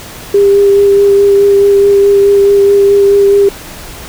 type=tone with vibrato; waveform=sine; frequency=400.2 Hz; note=G4; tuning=36 cents sharp; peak=-3 dBFS; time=0.34-3.49 s; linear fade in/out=5 ms; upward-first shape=sine; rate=4.7 Hz; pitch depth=13 cents each way; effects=pink hiss -28 dBFS RMS until 4.08 s